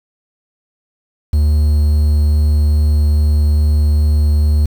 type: tone with quantisation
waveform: triangle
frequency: 74.8 Hz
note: D2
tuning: 32 cents sharp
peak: -7 dBFS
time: 1.33-4.66 s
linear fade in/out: 5 ms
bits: 6
effects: none